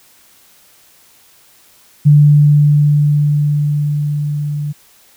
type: tone with level ramp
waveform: sine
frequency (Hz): 147.2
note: D3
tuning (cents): +4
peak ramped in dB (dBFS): -3 to -17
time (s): 2.05-4.73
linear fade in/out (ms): 20
effects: white hiss -48 dBFS RMS until 5.16 s